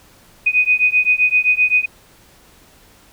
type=beating tone pair; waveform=sine; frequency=2489 / 2496.7 Hz; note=D#7 / D#7; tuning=0 / +5 cents; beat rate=7.7 Hz; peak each=-15 / -15 dBFS; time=0.46-1.86 s; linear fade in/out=10 ms; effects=pink hiss -49 dBFS RMS until 3.12 s